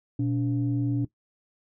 sine tone pair together, 120.7 / 287.1 Hz, B2 / D4, -39 / -39 cents, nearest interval octave + minor third, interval 1500 cents, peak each -25 dBFS, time 0.19-1.05 s, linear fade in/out 5 ms, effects noise-tail reverb RT60 0.1 s tail -17 dB re dry + tanh soft clip ceiling -17 dBFS

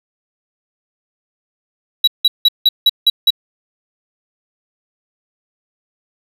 triangle tone bursts, 3900 Hz, B7, 23 cents flat, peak -5 dBFS, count 7, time 2.04-3.305 s, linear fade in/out 5 ms, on 35 ms, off 170 ms, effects none

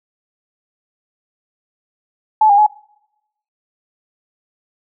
sine tone with pitch steps, 864 / 809 / 846 Hz, A5 / G#5 / G#5, -32 / -46 / +32 cents, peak -7 dBFS, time 2.41-2.665 s, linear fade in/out 5 ms, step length 85 ms, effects noise-tail reverb RT60 0.9 s tail -26 dB re dry

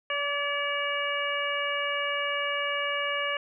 harmonic tone with a mistuned harmonic, 572 Hz, D5, 46 cents flat, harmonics 1 / 2 / 3 / 4 / 5, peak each -33 / -33 / -33 / -33 / -33 dBFS, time 0.1-3.37 s, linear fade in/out 2 ms, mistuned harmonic 2, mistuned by +16 cents, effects none

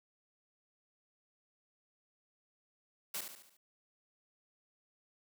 white noise with echo, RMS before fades -39 dBFS, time 3.14-3.21 s, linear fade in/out 5 ms, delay 72 ms, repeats 5, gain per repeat -6 dB, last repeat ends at 3.57 s, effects high-pass 200 Hz 12 dB/octave

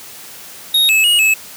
square tone with pitch steps, 3750 / 2597 / 2881 / 2594 Hz, A#7 / E7 / F#7 / E7, +10 / -26 / -47 / -28 cents, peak -10 dBFS, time 0.74-1.34 s, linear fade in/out 5 ms, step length 150 ms, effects white hiss -35 dBFS RMS until 1.56 s + high-pass 80 Hz 12 dB/octave

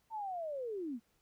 sine linear sweep, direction down, 909 to 213.5 Hz, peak -37 dBFS, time 0.1-1 s, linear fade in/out 50 ms, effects pink hiss -75 dBFS RMS until 1.21 s

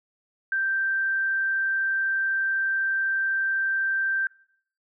sine tone, 1568 Hz, G6, in tune, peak -22 dBFS, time 0.52-4.27 s, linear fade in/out 2 ms, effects noise-tail reverb RT60 0.6 s tail -22 dB re dry

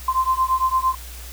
sine beating tone pair, 1037 / 1045.8 Hz, C6 / C6, -16 / -1 cents, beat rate 8.8 Hz, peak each -20 dBFS, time 0.08-0.95 s, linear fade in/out 5 ms, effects added 60 Hz sine -35 dBFS peak until 1.32 s + white hiss -40 dBFS RMS until 1.32 s

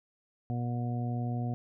harmonic tone, 120.8 Hz, B2, 38 cents flat, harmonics 1 / 2 / 3 / 4 / 5 / 6, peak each -31 / -36 / -48 / -48 / -49 / -42 dBFS, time 0.5-1.54 s, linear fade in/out 0 ms, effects none

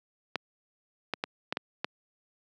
clicks, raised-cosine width 0.3 ms, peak -13 dBFS, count 6, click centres 0.357 / 1.137 / 1.239 / 1.525 / 1.571 / 1.845 s, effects high-pass 200 Hz 12 dB/octave

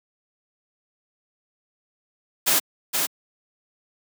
white noise with echo, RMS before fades -19 dBFS, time 2.46-2.6 s, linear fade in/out 20 ms, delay 470 ms, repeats 1, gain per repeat -4 dB, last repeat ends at 3.07 s, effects high-pass 200 Hz 12 dB/octave

